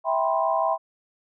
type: chord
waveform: sine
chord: C major seventh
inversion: first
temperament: just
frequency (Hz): 654.1 / 784.9 / 981.1 / 1046.5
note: E5 / G5 / B5 / C6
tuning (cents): -14 / +2 / -12 / 0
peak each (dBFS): -24 / -26 / -27 / -27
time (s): 0.04-0.78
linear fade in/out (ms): 50
effects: none